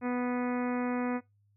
harmonic tone with a mistuned harmonic, 246.9 Hz, B3, in tune, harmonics 1 / 2 / 3 / 4 / 5 / 6 / 7 / 8 / 9 / 10, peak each -30 / -36 / -40 / -42 / -44 / -46 / -47 / -48 / -49 / -50 dBFS, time 0.01-1.21 s, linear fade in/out 50 ms, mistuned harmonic 9, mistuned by -32 cents, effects noise-tail reverb RT60 0.2 s tail -22 dB re dry + added 102 Hz sine -65 dBFS peak until 1.56 s

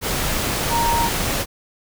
sine tone in noise, 932.3 Hz, A#5, in tune, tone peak -18 dBFS, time 0.69-1.1 s, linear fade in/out 50 ms, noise pink, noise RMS -22 dBFS, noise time 0.01-1.46 s, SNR +1 dB, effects none

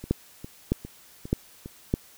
two click trains, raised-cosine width 3 ms, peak -24 / -9 dBFS, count 5 / 4, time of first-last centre 0.04-1.659 / 0.11-1.939 s, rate 2.47 / 1.64 Hz, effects white hiss -53 dBFS RMS until 2.17 s

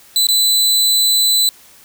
sawtooth tone with dropouts, 4000 Hz, B7, 21 cents sharp, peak -8 dBFS, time 0.16-1.49 s, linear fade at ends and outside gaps 1 ms, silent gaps 0.269-0.287 s, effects white hiss -45 dBFS RMS until 1.84 s

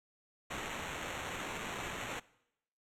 violet noise with sample-and-hold, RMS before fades -41 dBFS, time 0.5-2.2 s, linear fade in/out 10 ms, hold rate 4900 Hz, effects noise-tail reverb RT60 0.8 s tail -21 dB re dry + low-pass 10000 Hz 12 dB/octave

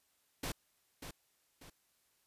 pink noise with echo, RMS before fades -39 dBFS, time 0.43-0.52 s, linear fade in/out 5 ms, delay 590 ms, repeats 2, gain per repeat -8 dB, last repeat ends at 1.7 s, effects white hiss -75 dBFS RMS until 2.26 s + resampled to 32000 Hz

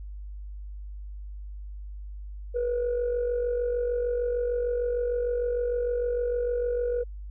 sine tone with amplitude modulation, 484.6 Hz, B4, 33 cents flat, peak -21 dBFS, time 2.54-7.04 s, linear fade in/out 20 ms, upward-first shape sine, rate 46.6 Hz, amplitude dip 50%, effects tanh soft clip ceiling -21 dBFS + added 50 Hz sine -36 dBFS peak until 7.3 s

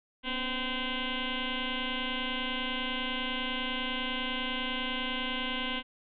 sine tone with frequency modulation, 1545 Hz, G6, 26 cents flat, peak -30 dBFS, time 0.23-5.83 s, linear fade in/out 50 ms, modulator 260 Hz, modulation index 6.9, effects none

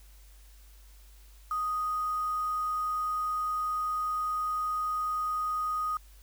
sine tone with quantisation, 1245 Hz, D#6, 1 cent sharp, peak -28 dBFS, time 1.51-5.97 s, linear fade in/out 2 ms, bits 8, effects added 50 Hz sine -51 dBFS peak until 6.22 s + white hiss -61 dBFS RMS until 6.22 s

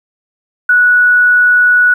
sine tone, 1470 Hz, F#6, 12 cents flat, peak -5 dBFS, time 0.69-1.94 s, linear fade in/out 5 ms, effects 7-bit

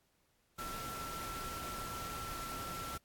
sine tone in noise, 1344 Hz, E6, 33 cents sharp, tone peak -43 dBFS, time 0.58-2.98 s, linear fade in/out 10 ms, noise pink, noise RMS -45 dBFS, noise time 0.58-2.98 s, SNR -1 dB, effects pink hiss -75 dBFS RMS until 3.04 s + AAC 64 kbps

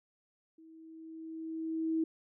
sine tone with level ramp, 322.3 Hz, E4, 39 cents flat, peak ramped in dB -54 to -27 dBFS, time 0.58-2.04 s, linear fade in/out 5 ms, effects none

